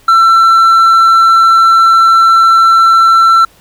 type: tone with hard clipping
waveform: sine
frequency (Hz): 1343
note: E6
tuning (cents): +32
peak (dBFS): -4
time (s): 0.08-3.45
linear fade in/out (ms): 5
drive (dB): 3
effects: pink hiss -45 dBFS RMS until 3.6 s